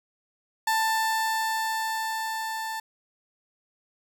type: tone with level ramp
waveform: 30% pulse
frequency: 887 Hz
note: A5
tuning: 14 cents sharp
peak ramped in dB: -19 to -28 dBFS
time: 0.67-2.8 s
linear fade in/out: 5 ms
effects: none